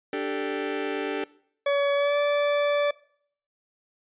sawtooth chord, D suspended fourth, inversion none, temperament just, 293.7 / 391.6 / 440.5 Hz, D4 / G4 / A4, 0 / -2 / +2 cents, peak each -27 dBFS, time 0.13-1.24 s, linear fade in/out 2 ms
40% pulse tone with pitch glide, 566 to 580.2 Hz, C#5 to D5, +36 to -21 cents, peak -20 dBFS, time 1.66-2.91 s, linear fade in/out 5 ms, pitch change +43 cents, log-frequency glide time 1.94-2.18 s
effects noise-tail reverb RT60 0.6 s tail -21 dB re dry + resampled to 8000 Hz

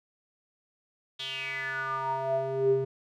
square tone with band-pass filter sweep, 133.8 Hz, C3, 39 cents sharp, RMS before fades -30 dBFS, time 1.19-2.85 s, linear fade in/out 10 ms, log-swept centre 3500 to 320 Hz, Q 7.4, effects none

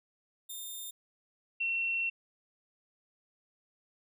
5% pulse / sine tone pair in turn, 3625 / 2716 Hz, A#7 / F7, -49 / -49 cents, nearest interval perfect fourth, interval 500 cents, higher first, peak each -32 / -29 dBFS, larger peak second, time 0.49-0.91 / 1.6-2.1 s, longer second, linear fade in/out 10 ms, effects none

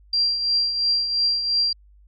sine tone with tremolo, 4742 Hz, D8, 16 cents sharp, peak -16 dBFS, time 0.13-1.73 s, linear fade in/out 5 ms, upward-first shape triangle, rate 2.9 Hz, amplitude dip 60%, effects added 50 Hz sine -49 dBFS peak until 2.07 s

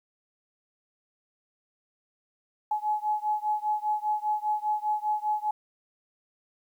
sine beating tone pair, 846 / 851 Hz, G#5 / G#5, +32 / +42 cents, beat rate 5 Hz, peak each -28 / -29 dBFS, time 2.71-5.51 s, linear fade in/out 5 ms, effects 10-bit

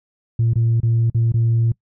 sine tone with dropouts, 115.2 Hz, A#2, 20 cents flat, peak -12 dBFS, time 0.39-1.72 s, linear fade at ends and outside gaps 5 ms, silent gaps 0.535-0.556 / 0.803-0.831 / 1.1-1.146 / 1.321-1.34 s, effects noise-tail reverb RT60 0.1 s tail -25 dB re dry + tanh soft clip ceiling -11 dBFS

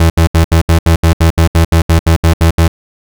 35% pulse tone bursts, 82.41 Hz, E2, in tune, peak -3 dBFS, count 16, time 0-2.68 s, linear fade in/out 5 ms, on 100 ms, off 72 ms, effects none

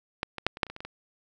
clicks, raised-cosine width 0.3 ms, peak -12 / -19 / -6 / -24 / -7 / -28 / -23 / -25 / -23 / -23 dBFS, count 10, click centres 0.231 / 0.383 / 0.466 / 0.571 / 0.632 / 0.667 / 0.7 / 0.764 / 0.805 / 0.85 s, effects none

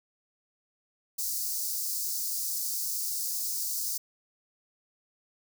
white high-pass noise, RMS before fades -32 dBFS, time 1.18-3.98 s, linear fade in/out 10 ms, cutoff 4600 Hz, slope 48 dB/octave, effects none

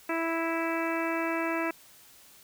harmonic tone, 329.6 Hz, E4, in tune, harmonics 1 / 2 / 3 / 4 / 5 / 6 / 7 / 8, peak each -31 / -34 / -36 / -37 / -38 / -39 / -39 / -40 dBFS, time 0.09-1.71 s, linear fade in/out 5 ms, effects white hiss -55 dBFS RMS until 2.43 s

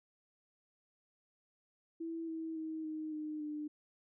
sine tone with pitch steps, 329.2 / 323.2 / 317.3 / 311.4 / 305.7 / 300.1 Hz, E4 / E4 / D#4 / D#4 / D#4 / D4, -2 / -34 / +34 / +2 / -30 / +38 cents, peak -38 dBFS, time 2-3.68 s, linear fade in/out 10 ms, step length 280 ms, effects none

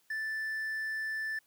triangle tone with quantisation, 1760 Hz, A6, in tune, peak -31 dBFS, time 0.1-1.39 s, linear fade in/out 5 ms, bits 10, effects white hiss -70 dBFS RMS until 1.46 s + high-pass 80 Hz 12 dB/octave

